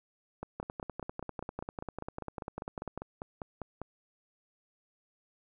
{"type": "two click trains", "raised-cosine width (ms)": 1, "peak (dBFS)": [-23, -24], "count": [25, 18], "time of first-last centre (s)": [[0.6, 2.976], [0.43, 3.816]], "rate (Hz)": [10.1, 5.02], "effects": []}